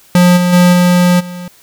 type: tone with level steps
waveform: square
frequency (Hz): 178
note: F3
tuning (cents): +33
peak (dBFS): -5 / -10 / -5 / -7 / -24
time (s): 0.15-1.48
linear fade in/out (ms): 2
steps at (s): 0.36 / 0.52 / 0.72 / 1.19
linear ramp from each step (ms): 20
effects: white hiss -45 dBFS RMS until 1.62 s

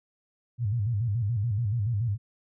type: tone with vibrato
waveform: sine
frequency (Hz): 110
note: A2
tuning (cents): 0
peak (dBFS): -24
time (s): 0.58-2.18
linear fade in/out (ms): 50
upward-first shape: square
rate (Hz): 7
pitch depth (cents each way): 150
effects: none

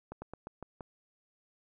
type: slowing click train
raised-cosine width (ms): 1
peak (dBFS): -28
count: 6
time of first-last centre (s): 0.12-0.808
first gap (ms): 100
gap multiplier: 1.16
effects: none

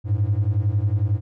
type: beating tone pair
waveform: triangle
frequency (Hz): 97.3 / 108.3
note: G2 / A2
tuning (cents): -12 / -27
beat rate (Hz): 11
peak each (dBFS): -18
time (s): 0.04-1.21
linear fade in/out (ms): 50
effects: tanh soft clip ceiling -12 dBFS

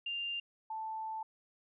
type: tone pair in turn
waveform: sine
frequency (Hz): 2794 / 880.1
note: F7 / A5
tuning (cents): 0 / 0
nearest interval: octave + minor sixth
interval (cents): 2000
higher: first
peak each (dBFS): -35 / -37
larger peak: first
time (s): 0.06-0.4 / 0.7-1.23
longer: second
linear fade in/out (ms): 5
effects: none

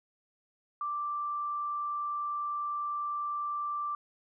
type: tone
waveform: sine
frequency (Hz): 1175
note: D6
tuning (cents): +1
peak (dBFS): -31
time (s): 0.81-3.95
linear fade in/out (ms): 2
effects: none

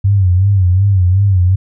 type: tone with vibrato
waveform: sine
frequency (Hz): 94.9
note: F#2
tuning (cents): +44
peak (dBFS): -7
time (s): 0.04-1.56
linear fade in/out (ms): 10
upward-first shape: sine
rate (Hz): 2.7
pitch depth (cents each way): 110
effects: none

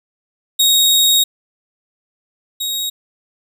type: tone pair in turn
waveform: sawtooth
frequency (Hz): 3762 / 3779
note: A#7 / A#7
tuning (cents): +15 / +23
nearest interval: unison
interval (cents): 8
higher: second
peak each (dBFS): -7 / -16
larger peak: first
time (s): 0.59-1.24 / 2.6-2.9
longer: first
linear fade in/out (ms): 10
effects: none

